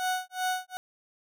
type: tone with tremolo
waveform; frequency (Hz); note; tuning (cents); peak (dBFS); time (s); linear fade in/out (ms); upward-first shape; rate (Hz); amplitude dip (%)
30% pulse; 739; F#5; -2; -23; 0-0.77; 0; sine; 2.6; 100
effects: none